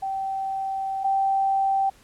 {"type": "tone pair in turn", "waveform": "sine", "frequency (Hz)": [775, 779.2], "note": ["G5", "G5"], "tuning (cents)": [-20, -11], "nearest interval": "unison", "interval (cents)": 9, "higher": "second", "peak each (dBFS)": [-25, -19], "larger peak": "second", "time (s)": [[0.02, 1.04], [1.04, 1.9]], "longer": "first", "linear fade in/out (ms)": 10, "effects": ["pink hiss -55 dBFS RMS until 2.03 s", "low-pass 12000 Hz 12 dB/octave"]}